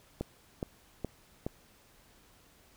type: click train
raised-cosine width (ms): 2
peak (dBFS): -20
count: 4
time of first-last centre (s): 0.21-1.465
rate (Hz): 2.39
effects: pink hiss -62 dBFS RMS until 2.76 s